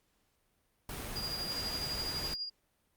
pink noise, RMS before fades -41 dBFS, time 0.89-2.34 s, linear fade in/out 2 ms
sine tone with tremolo, 4837 Hz, D#8, 50 cents flat, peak -33 dBFS, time 1.15-2.5 s, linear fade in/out 20 ms, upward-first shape triangle, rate 12 Hz, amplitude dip 60%
effects pink hiss -75 dBFS RMS until 2.96 s + Opus 48 kbps

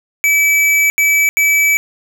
square tone bursts at uneven times, 2300 Hz, D7, 37 cents flat, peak -10 dBFS, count 3, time 0.24-0.9 / 0.98-1.29 / 1.37-1.77 s, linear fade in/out 0 ms, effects none

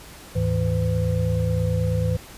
sine tone cluster, 76.2 / 105.5 / 162.2 / 506 Hz, D#2 / G#2 / E3 / B4, -36 / +28 / -28 / +42 cents, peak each -27 / -22 / -25 / -28 dBFS, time 0.35-2.17 s, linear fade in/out 10 ms, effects pink hiss -43 dBFS RMS until 2.37 s + resampled to 32000 Hz

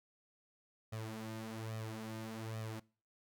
sawtooth tone with flanger, 110.8 Hz, A2, 13 cents sharp, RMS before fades -44 dBFS, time 0.92-2.8 s, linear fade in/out 10 ms, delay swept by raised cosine 1.6 to 5.8 ms, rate 1.2 Hz, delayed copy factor +0.7, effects noise-tail reverb RT60 0.4 s tail -23 dB re dry

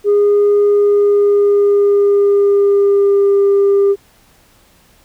sine tone with pitch glide, 410 to 398.8 Hz, G#4 to G4, -22 to +30 cents, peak -6 dBFS, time 0.04-3.96 s, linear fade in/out 50 ms, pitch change -48 cents, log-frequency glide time 0.66-3.39 s, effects tanh soft clip ceiling -6 dBFS + pink hiss -50 dBFS RMS until 5.04 s

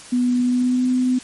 sine tone with pitch glide, 246.9 to 253 Hz, B3 to B3, 0 to +42 cents, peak -15 dBFS, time 0.12-1.19 s, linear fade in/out 10 ms, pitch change +42 cents, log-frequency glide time 0.44-0.88 s, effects white hiss -40 dBFS RMS until 1.23 s + MP3 48 kbps

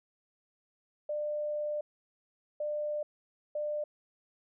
sine tone bursts at uneven times, 597 Hz, D5, 28 cents sharp, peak -31 dBFS, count 3, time 1.09-1.81 / 2.6-3.03 / 3.55-3.84 s, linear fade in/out 5 ms, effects none

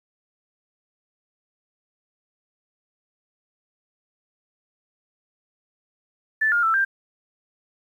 sine tone with pitch steps, 1754 / 1415 / 1327 / 1584 Hz, A6 / F6 / E6 / G6, -6 / +22 / +11 / +18 cents, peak -17 dBFS, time 6.41-6.85 s, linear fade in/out 10 ms, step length 110 ms, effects 9-bit

